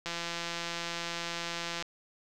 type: click train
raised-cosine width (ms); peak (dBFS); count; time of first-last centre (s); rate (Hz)
0.2; -18; 301; 0.06-1.825; 170
effects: none